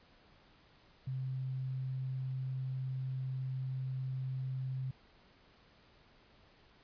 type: tone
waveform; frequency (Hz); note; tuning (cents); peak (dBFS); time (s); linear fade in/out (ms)
sine; 130.81; C3; 0; -35; 1.07-4.91; 5
effects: pink hiss -64 dBFS RMS until 6.83 s + resampled to 11025 Hz